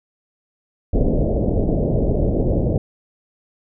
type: low-pass noise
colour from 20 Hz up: pink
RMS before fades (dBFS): -18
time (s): 0.93-2.78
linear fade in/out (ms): 5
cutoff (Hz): 630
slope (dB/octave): 48
effects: none